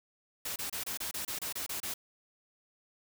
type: noise bursts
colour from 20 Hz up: white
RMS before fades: -37 dBFS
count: 11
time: 0.45-1.94 s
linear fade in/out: 5 ms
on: 110 ms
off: 28 ms
effects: none